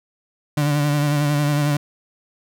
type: tone with vibrato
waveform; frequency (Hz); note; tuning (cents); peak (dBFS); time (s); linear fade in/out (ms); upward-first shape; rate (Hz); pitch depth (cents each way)
35% pulse; 146.5; D3; -4; -15; 0.57-1.77; 5; sine; 11; 35
effects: none